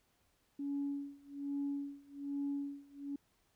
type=tone with tremolo; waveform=sine; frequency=282.2 Hz; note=C#4; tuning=31 cents sharp; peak=-33 dBFS; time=0.59-3.16 s; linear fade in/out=5 ms; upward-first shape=sine; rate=1.2 Hz; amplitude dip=95%; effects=tanh soft clip ceiling -30 dBFS + pink hiss -75 dBFS RMS until 3.55 s